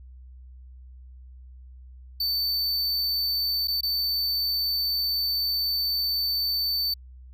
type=tone with dropouts; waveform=square; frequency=4542 Hz; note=C#8; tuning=41 cents sharp; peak=-24 dBFS; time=2.2-6.94 s; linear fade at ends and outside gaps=5 ms; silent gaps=3.674-3.681 / 3.809-3.831 s; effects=added 63 Hz sine -43 dBFS peak until 7.33 s